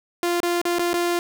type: tone with dropouts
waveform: sawtooth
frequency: 347.7 Hz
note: F4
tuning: 8 cents flat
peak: -16 dBFS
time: 0.23-1.19 s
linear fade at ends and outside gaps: 1 ms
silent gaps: 0.403-0.431 / 0.615-0.653 / 0.786-0.793 / 0.932-0.94 s
effects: none